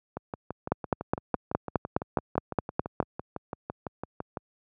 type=two click trains; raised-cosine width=1 ms; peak=-19 / -9 dBFS; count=26 / 12; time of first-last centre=0.17-4.372 / 0.72-3.002 s; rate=5.95 / 4.82 Hz; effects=high-pass 80 Hz 12 dB/octave

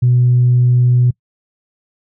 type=tone; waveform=sine; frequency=123.47 Hz; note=B2; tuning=in tune; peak=-7 dBFS; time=0.02-1.11 s; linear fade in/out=10 ms; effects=noise-tail reverb RT60 0.1 s tail -24 dB re dry + tanh soft clip ceiling -4 dBFS

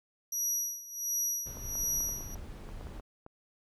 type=tone with tremolo; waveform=35% pulse; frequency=5800 Hz; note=F#8; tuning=35 cents flat; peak=-26 dBFS; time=0.32-2.35 s; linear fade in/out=5 ms; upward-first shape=sine; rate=1.4 Hz; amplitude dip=85%
type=noise; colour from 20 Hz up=brown; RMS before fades=-43 dBFS; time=1.45-3.01 s; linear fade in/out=20 ms
type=clicks; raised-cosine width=1 ms; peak=-33 dBFS; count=11; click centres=1.571 / 1.754 / 2.006 / 2.091 / 2.208 / 2.357 / 2.69 / 2.811 / 2.87 / 2.998 / 3.264 s
effects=none

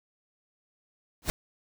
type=noise with exponential growth; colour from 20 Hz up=pink; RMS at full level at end=-23 dBFS; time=1.22-1.3 s; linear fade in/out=0 ms; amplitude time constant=16 ms; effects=none

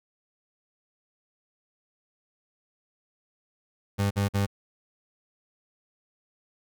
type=tone bursts; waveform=30% pulse; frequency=100.2 Hz; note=G2; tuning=38 cents sharp; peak=-20 dBFS; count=3; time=3.98-4.466 s; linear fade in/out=20 ms; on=130 ms; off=48 ms; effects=none

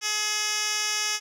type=tone with band-pass filter; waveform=10% pulse; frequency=422.8 Hz; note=G#4; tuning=31 cents sharp; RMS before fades=-27 dBFS; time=0.01-1.2 s; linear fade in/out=50 ms; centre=5000 Hz; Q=2.2; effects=none

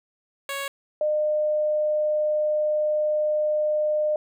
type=tone pair in turn; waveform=10% pulse / sine; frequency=554.4 / 606.5 Hz; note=C#5 / D#5; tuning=0 / -44 cents; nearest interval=major second; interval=156 cents; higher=second; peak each=-20 dBFS; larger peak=neither; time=0.49-0.68 / 1.01-4.16 s; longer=second; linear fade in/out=2 ms; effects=none

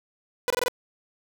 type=tone bursts; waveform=sawtooth; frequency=493.9 Hz; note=B4; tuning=in tune; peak=-18 dBFS; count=5; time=0.48-0.682 s; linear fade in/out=0 ms; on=22 ms; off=23 ms; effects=none

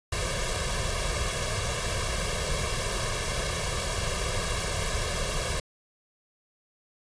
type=noise with comb filter; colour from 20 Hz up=pink; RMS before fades=-29 dBFS; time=0.12-5.6 s; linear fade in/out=5 ms; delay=1.8 ms; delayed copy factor=+0.95; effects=resampled to 22050 Hz

